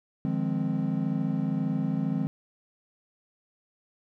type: chord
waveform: triangle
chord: F minor seventh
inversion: third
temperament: equal with one note detuned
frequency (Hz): 152.71 / 174.61 / 207.7 / 261.6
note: Eb3 / F3 / Ab3 / C4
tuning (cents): -32 / 0 / 0 / 0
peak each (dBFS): -29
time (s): 0.25-2.27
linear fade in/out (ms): 0
effects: none